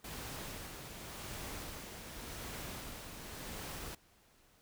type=noise with tremolo; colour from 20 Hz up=pink; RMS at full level=-44 dBFS; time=0.04-3.95 s; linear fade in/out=5 ms; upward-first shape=sine; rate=0.89 Hz; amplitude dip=40%; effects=pink hiss -67 dBFS RMS until 4.61 s